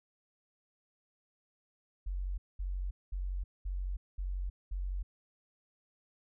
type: tone bursts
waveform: sine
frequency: 46.2 Hz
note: F#1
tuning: 2 cents flat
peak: -33 dBFS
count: 6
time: 2.06-5.03 s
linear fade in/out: 10 ms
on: 320 ms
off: 210 ms
effects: none